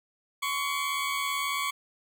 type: tone pair together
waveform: 20% pulse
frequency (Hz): 1046.5 / 1124.7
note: C6 / C#6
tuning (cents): 0 / +25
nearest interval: minor second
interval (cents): 125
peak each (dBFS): -30 / -24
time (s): 0.42-1.71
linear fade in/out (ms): 10
effects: none